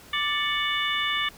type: harmonic tone with a mistuned harmonic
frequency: 588 Hz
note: D5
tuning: 2 cents sharp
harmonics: 2 / 3 / 4 / 5 / 6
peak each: -30 / -30 / -30 / -30 / -30 dBFS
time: 0.13-1.29 s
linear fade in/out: 5 ms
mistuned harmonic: 4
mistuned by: -92 cents
effects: pink hiss -49 dBFS RMS until 1.37 s